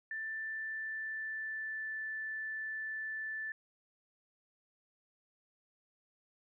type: tone with pitch glide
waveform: sine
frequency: 1770 to 1756.8 Hz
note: A6 to A6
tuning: +10 to -3 cents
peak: -37 dBFS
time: 0.11-3.52 s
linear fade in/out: 2 ms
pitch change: -13 cents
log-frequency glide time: 0.3-1.94 s
effects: none